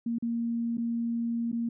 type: tone with dropouts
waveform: sine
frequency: 233.1 Hz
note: A#3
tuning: in tune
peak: -27 dBFS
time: 0.06-1.69 s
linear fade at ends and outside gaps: 5 ms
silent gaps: 0.185-0.224 / 0.772-0.78 / 1.517-1.527 s
effects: none